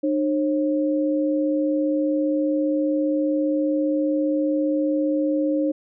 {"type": "tone pair together", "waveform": "sine", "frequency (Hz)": [302.5, 540], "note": ["D#4", "C#5"], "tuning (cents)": [-49, -45], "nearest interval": "minor seventh", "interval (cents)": 1004, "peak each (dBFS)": [-20, -24], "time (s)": [0.03, 5.72], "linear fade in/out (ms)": 10, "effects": []}